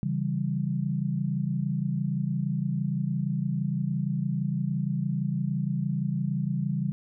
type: chord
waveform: sine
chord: C# diminished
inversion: none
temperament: equal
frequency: 138.59 / 164.81 / 196 Hz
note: C#3 / E3 / G3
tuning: 0 / 0 / 0 cents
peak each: -29 / -30 / -30 dBFS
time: 0.03-6.92 s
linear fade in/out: 0 ms
effects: none